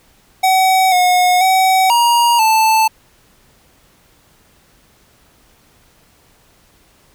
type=tone with pitch steps; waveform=square; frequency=755 / 725 / 756 / 946 / 881 Hz; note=F#5 / F#5 / F#5 / A#5 / A5; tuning=+35 / -35 / +37 / +25 / +2 cents; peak=-10 dBFS; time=0.43-2.88 s; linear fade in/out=10 ms; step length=490 ms; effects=pink hiss -52 dBFS RMS until 7.14 s